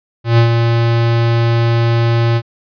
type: tone with ADSR envelope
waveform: square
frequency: 116.54 Hz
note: A#2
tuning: in tune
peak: -6 dBFS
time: 0.24-2.42 s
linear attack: 140 ms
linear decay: 100 ms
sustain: -5 dB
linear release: 56 ms
effects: resampled to 11025 Hz